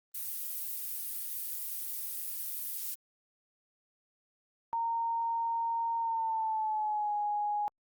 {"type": "noise", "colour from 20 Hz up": "violet", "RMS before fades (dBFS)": -37, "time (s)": [0.14, 2.95], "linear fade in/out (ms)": 10}
{"type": "tone with pitch glide", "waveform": "sine", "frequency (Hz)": [922, 831], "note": ["A#5", "G#5"], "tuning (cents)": [-19, 1], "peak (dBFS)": -29, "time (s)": [4.73, 7.68], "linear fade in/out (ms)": 0, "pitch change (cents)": -180, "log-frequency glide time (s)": [5.98, 7.13]}
{"effects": ["Opus 32 kbps"]}